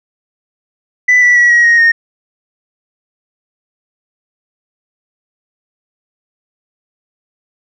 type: tone with pitch steps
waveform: sine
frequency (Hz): 1990 / 1960.3 / 1931.1 / 1902.3 / 1874 / 1846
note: B6 / B6 / B6 / A#6 / A#6 / A#6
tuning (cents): +13 / -13 / -39 / +35 / +9 / -17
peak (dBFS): -3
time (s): 1.08-1.92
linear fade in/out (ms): 10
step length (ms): 140
effects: tanh soft clip ceiling -3 dBFS